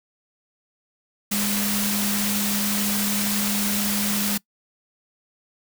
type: tone in noise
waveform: sine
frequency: 205 Hz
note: G#3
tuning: 22 cents flat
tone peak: -25 dBFS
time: 1.31-4.38 s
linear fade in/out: 10 ms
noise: white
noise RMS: -25 dBFS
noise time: 1.31-4.38 s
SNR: -3 dB
effects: noise-tail reverb RT60 0.1 s tail -23 dB re dry